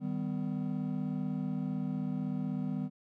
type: chord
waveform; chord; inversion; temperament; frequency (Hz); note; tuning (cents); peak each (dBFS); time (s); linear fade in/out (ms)
triangle; Eb augmented; none; equal with one note detuned; 155.56 / 196 / 252; Eb3 / G3 / B3; 0 / 0 / +35; -35 / -34 / -34; 0-2.9; 50
effects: none